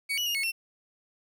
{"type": "tone with pitch steps", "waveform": "35% pulse", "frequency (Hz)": [2248, 2936, 2843, 2194, 2707], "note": ["C#7", "F#7", "F7", "C#7", "E7"], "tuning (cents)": [24, -14, 30, -18, 45], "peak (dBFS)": -25, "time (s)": [0.09, 0.52], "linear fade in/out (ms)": 20, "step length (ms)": 86, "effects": ["10-bit"]}